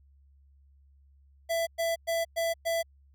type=tone bursts; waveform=square; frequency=666 Hz; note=E5; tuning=18 cents sharp; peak=-27 dBFS; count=5; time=1.49-2.83 s; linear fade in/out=20 ms; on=180 ms; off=110 ms; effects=added 69 Hz sine -57 dBFS peak until 3.14 s